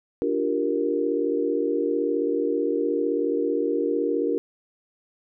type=chord; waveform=sine; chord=G minor seventh; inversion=second; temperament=equal with one note detuned; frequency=293.7 / 349.2 / 388.2 / 466.2 Hz; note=D4 / F4 / G4 / Bb4; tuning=0 / 0 / -17 / 0 cents; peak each=-27 / -28 / -28 / -25 dBFS; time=0.22-4.38 s; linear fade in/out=0 ms; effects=none